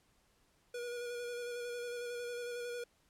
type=tone with vibrato; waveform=square; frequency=482.1 Hz; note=B4; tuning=42 cents flat; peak=-40 dBFS; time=0.74-2.84 s; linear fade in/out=5 ms; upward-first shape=square; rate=11 Hz; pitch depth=17 cents each way; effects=pink hiss -72 dBFS RMS until 3.09 s + low-pass 12000 Hz 12 dB/octave